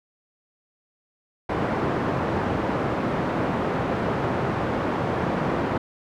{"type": "band-pass noise", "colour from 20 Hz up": "pink", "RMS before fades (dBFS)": -25, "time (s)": [1.49, 5.78], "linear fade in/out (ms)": 5, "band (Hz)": [130, 1200], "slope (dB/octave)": 12, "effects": []}